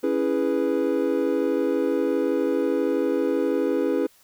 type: chord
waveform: triangle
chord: C# minor seventh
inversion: none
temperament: equal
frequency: 277.2 / 329.6 / 415.3 / 493.9 Hz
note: C#4 / E4 / G#4 / B4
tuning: 0 / 0 / 0 / 0 cents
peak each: -24 dBFS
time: 0.03-4.07 s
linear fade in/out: 10 ms
effects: white hiss -57 dBFS RMS until 4.23 s

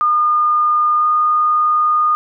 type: tone with pitch glide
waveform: sine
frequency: 1216 to 1225.2 Hz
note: D#6 to D#6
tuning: -40 to -27 cents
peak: -11 dBFS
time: 0.01-2.15 s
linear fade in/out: 0 ms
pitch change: +13 cents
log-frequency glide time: 0.97-1.05 s
effects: none

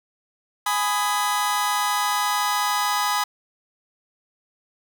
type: chord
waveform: sawtooth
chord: G# minor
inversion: none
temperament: just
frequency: 830.6 / 996.7 / 1245.9 Hz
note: G#5 / B5 / D#6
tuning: 0 / +16 / +2 cents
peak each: -21 dBFS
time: 0.66-3.24 s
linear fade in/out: 5 ms
effects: none

